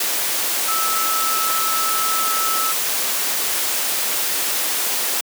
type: tone in noise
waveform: sine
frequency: 1308 Hz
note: E6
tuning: 14 cents flat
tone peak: -21 dBFS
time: 0.68-2.72 s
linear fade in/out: 5 ms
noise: white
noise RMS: -21 dBFS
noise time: 0-5.21 s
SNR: -3 dB
effects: high-pass 300 Hz 12 dB/octave